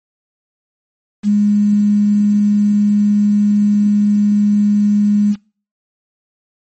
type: tone with quantisation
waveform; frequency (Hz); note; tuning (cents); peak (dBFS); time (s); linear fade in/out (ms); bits
sine; 206.7; G#3; -8; -9; 1.23-5.36; 50; 6
effects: noise-tail reverb RT60 0.4 s tail -24 dB re dry + MP3 32 kbps